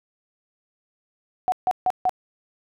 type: tone bursts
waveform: sine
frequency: 740 Hz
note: F#5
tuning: in tune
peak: -17 dBFS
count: 4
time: 1.48-2.094 s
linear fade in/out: 0 ms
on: 41 ms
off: 150 ms
effects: none